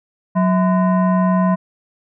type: tone with frequency modulation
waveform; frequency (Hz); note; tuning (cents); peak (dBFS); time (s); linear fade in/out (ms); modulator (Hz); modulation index
sine; 183.9; F#3; -10; -12; 0.35-1.56; 20; 835; 0.74
effects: none